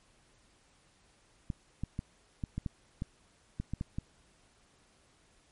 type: clicks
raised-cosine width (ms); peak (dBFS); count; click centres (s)
5; -22; 11; 1.502 / 1.836 / 1.991 / 2.438 / 2.58 / 2.662 / 3.021 / 3.6 / 3.736 / 3.811 / 3.985
effects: pink hiss -66 dBFS RMS until 5.51 s + MP3 48 kbps